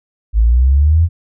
sine exponential sweep, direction up, 52.3 to 87.1 Hz, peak -7 dBFS, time 0.33-1.09 s, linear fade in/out 50 ms, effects none

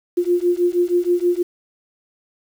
sine beating tone pair, 349.2 / 355.5 Hz, F4 / F4, 0 / +31 cents, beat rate 6.3 Hz, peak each -18 dBFS, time 0.17-1.43 s, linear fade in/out 10 ms, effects 7-bit

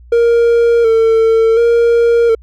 triangle tone with vibrato, 459.2 Hz, A#4, 26 cents flat, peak -5 dBFS, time 0.12-2.35 s, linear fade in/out 5 ms, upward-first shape square, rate 0.69 Hz, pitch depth 34 cents each way, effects added 60 Hz sine -36 dBFS peak until 2.42 s

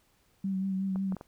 sine tone with vibrato, 191.6 Hz, G3, 39 cents flat, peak -28 dBFS, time 0.44-1.15 s, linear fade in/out 5 ms, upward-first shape sine, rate 5.5 Hz, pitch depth 28 cents each way
clicks, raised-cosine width 1 ms, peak -28 dBFS, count 4, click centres 0.959 / 1.123 / 1.167 / 1.211 s
effects pink hiss -68 dBFS RMS until 1.27 s

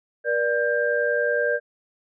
sine tone cluster, 477.6 / 588 / 1590 Hz, A#4 / D5 / G6, +42 / +2 / +24 cents, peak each -24 dBFS, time 0.24-1.6 s, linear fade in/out 50 ms, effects none

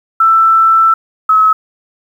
sine tone pair in turn, 1329 / 1286.7 Hz, E6 / E6, +14 / -42 cents, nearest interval minor second, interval 56 cents, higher first, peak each -5 dBFS, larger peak neither, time 0.2-0.94 / 1.29-1.53 s, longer first, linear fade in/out 5 ms, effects 7-bit

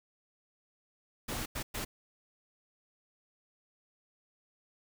pink noise bursts at uneven times, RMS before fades -37 dBFS, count 3, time 1.28-1.46 / 1.55-1.63 / 1.74-1.85 s, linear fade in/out 10 ms, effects none

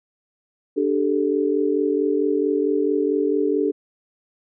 sine chord, D suspended fourth, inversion none, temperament equal with one note detuned, 293.7 / 392 / 436.5 Hz, D4 / G4 / A4, 0 / 0 / -14 cents, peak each -22 dBFS, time 0.76-3.72 s, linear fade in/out 20 ms, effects none

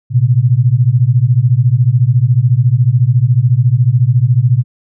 sine beating tone pair, 116.2 / 130.2 Hz, A#2 / C3, -5 / -8 cents, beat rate 14 Hz, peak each -10 dBFS, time 0.1-4.64 s, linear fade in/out 50 ms, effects none

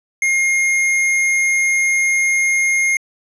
square tone, 2135 Hz, C7, 34 cents sharp, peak -14 dBFS, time 0.22-2.97 s, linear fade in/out 2 ms, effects low-pass 10000 Hz 12 dB/octave

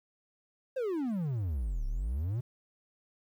triangle exponential two-way sweep, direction down then up, 547 to 32.7 to 129.1 Hz, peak -28 dBFS, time 0.76-2.41 s, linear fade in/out 10 ms, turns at 1.86 s, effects 11-bit

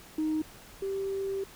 sine tone pair in turn, 311.1 / 390 Hz, D#4 / G4, 0 / -9 cents, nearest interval major third, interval 391 cents, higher second, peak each -25 / -29 dBFS, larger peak first, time 0.18-0.42 / 0.82-1.44 s, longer second, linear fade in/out 5 ms, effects tanh soft clip ceiling -23 dBFS + pink hiss -51 dBFS RMS until 1.55 s

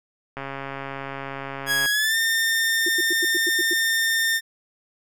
click train, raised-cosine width 0.5 ms, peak -17 dBFS, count 205, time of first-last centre 0.37-1.859 s, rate 137 Hz
sawtooth tone with pitch glide, 1661.2 to 1811.6 Hz, G#6 to A#6, 0 to -50 cents, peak -16 dBFS, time 1.66-4.41 s, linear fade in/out 50 ms, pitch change +150 cents, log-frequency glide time 1.9-2.17 s
sine tone bursts, 349.2 Hz, F4, in tune, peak -25 dBFS, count 8, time 2.86-3.735 s, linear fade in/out 5 ms, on 28 ms, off 93 ms
effects none

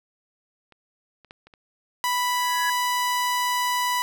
clicks, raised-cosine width 0.3 ms, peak -35 / -35 / -25 / -33 / -33 dBFS, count 5, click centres 0.723 / 1.247 / 1.309 / 1.47 / 1.538 s
sawtooth tone, 987.8 Hz, B5, in tune, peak -18 dBFS, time 2.04-4.02 s, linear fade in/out 0 ms
sine tone with exponential growth, 1677 Hz, G#6, 16 cents sharp, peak -23 dBFS, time 2.24-2.7 s, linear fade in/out 5 ms, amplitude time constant 100 ms
effects none

